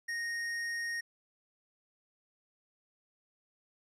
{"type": "tone with hard clipping", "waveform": "sine", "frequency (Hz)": 1861, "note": "A#6", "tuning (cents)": -3, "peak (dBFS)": -35, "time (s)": [0.08, 1.01], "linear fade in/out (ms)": 10, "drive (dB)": 18, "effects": ["low-pass 9000 Hz 12 dB/octave"]}